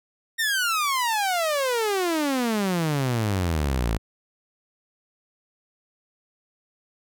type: exponential sweep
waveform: sawtooth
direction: down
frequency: 1864.7 to 51.91 Hz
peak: -18 dBFS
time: 0.38-3.98 s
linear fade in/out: 20 ms
effects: none